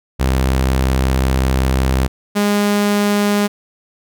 sawtooth tone pair in turn, 65.41 / 205.2 Hz, C2 / G#3, 0 / -21 cents, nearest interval octave + minor sixth, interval 1979 cents, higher second, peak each -9 dBFS, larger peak neither, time 0.19-2.08 / 2.35-3.48 s, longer first, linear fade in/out 20 ms, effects none

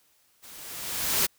white noise with level ramp, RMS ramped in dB -48 to -22 dBFS, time 0.42-1.27 s, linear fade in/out 20 ms, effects white hiss -65 dBFS RMS until 1.38 s

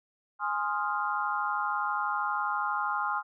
sine chord, F minor seventh, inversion first, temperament equal, 830.6 / 1046.5 / 1244.5 / 1396.9 Hz, Ab5 / C6 / Eb6 / F6, 0 / 0 / 0 / 0 cents, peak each -33 dBFS, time 0.39-3.23 s, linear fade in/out 50 ms, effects none

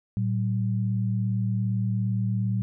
sine tone pair together, 113.57 / 191 Hz, A#2 / G3, -45 / -45 cents, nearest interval major sixth, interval 900 cents, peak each -24 / -28 dBFS, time 0.17-2.62 s, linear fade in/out 0 ms, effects none

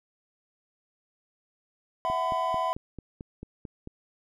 triangle chord, E suspended second, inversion none, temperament equal with one note detuned, 659.3 / 740 / 1009.1 Hz, E5 / F#5 / B5, 0 / 0 / +37 cents, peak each -29 / -30 / -26 dBFS, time 2.05-2.73 s, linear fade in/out 0 ms
click train, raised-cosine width 3 ms, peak -26 dBFS, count 9, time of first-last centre 2.1-3.874 s, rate 4.51 Hz
effects none

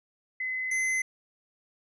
sine / square tone pair in turn, 2034 / 2048 Hz, C7 / C7, -50 / -38 cents, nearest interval unison, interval 12 cents, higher second, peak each -29 / -26 dBFS, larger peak second, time 0.4-0.71 / 0.71-1.02 s, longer neither, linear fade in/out 5 ms, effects resampled to 24000 Hz

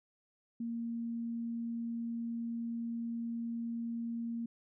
sine tone, 232.4 Hz, A#3, 5 cents flat, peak -35 dBFS, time 0.6-4.46 s, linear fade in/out 5 ms, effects none

